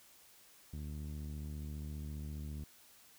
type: tone with low-pass filter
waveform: sawtooth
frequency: 74.8 Hz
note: D2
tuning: 32 cents sharp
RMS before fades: -43 dBFS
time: 0.73-2.64 s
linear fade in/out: 5 ms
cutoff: 220 Hz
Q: 1.2
effects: white hiss -62 dBFS RMS until 3.18 s